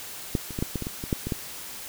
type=clicks; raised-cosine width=3 ms; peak=-10 / -24 / -16 / -12 / -15 / -18 / -18 / -20 / -10 / -17 / -13 dBFS; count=11; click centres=0.352 / 0.507 / 0.589 / 0.625 / 0.757 / 0.823 / 0.869 / 1.039 / 1.128 / 1.27 / 1.322 s; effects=white hiss -39 dBFS RMS until 1.88 s